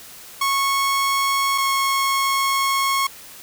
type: tone pair in turn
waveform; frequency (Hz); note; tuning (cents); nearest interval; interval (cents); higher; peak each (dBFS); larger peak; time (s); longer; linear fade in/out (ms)
sawtooth; 1100 / 1092.4; C#6 / C#6; -14 / -26; unison; 12; first; -14; neither; 0.41-1.58 / 1.58-3.07; second; 5
effects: white hiss -41 dBFS RMS until 3.42 s